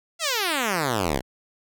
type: exponential sweep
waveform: 5% pulse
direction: down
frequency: 698.5 to 58.5 Hz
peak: -11 dBFS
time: 0.19-1.22 s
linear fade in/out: 50 ms
effects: none